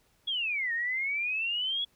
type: exponential two-way sweep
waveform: sine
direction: down then up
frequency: 3390 to 1822 to 3390 Hz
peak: -28 dBFS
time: 0.27-1.85 s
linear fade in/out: 10 ms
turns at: 0.73 s
effects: pink hiss -68 dBFS RMS until 1.95 s